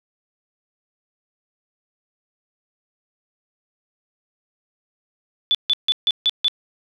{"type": "tone bursts", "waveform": "sine", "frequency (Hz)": 3475, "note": "A7", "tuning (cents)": -22, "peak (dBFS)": -14, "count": 6, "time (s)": [5.51, 6.482], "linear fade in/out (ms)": 0, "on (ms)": 37, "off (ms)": 150, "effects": []}